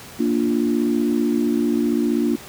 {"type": "chord", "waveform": "sine", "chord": "Bb major", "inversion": "none", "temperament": "equal", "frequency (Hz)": [233.1, 293.7, 349.2], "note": ["Bb3", "D4", "F4"], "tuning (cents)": [0, 0, 0], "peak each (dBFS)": [-20, -21, -23], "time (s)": [0.19, 2.36], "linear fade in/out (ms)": 10, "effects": ["pink hiss -39 dBFS RMS until 2.48 s", "high-pass 80 Hz 12 dB/octave"]}